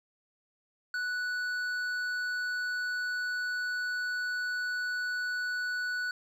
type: tone with hard clipping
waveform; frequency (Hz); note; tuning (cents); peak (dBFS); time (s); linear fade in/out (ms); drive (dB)
sine; 1480; F#6; 0; -32; 0.94-6.11; 2; 7
effects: none